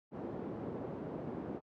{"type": "band-pass noise", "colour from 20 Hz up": "pink", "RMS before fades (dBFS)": -42, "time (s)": [0.11, 1.61], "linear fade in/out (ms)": 50, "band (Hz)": [180, 510], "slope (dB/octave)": 12, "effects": ["high-pass 60 Hz 12 dB/octave"]}